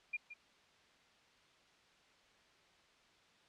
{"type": "tone with echo", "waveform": "sine", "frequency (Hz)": 2411, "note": "D7", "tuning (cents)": 45, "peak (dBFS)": -35, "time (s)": [0.13, 0.17], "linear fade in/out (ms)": 10, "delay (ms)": 170, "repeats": 1, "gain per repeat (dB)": -12, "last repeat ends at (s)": 0.34, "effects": ["white hiss -67 dBFS RMS until 3.48 s", "low-pass 4000 Hz 12 dB/octave"]}